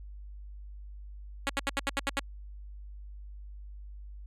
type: tone bursts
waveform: 5% pulse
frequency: 277.1 Hz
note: C#4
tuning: 1 cent flat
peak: -16 dBFS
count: 8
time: 1.47-2.195 s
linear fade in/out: 0 ms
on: 25 ms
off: 75 ms
effects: added 50 Hz sine -42 dBFS peak until 4.26 s + low-pass 10000 Hz 12 dB/octave